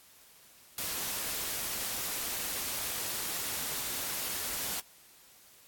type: noise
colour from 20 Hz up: white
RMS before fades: -35 dBFS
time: 0.78-4.8 s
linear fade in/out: 2 ms
effects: white hiss -58 dBFS RMS until 5.67 s + AAC 64 kbps